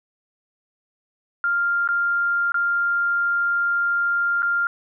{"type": "tone with dropouts", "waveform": "sine", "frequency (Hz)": 1396.9, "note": "F6", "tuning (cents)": 0, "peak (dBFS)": -18, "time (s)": [1.44, 4.67], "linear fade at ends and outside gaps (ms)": 1, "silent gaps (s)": [[1.876, 1.888], [2.52, 2.543], [4.422, 4.429]], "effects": []}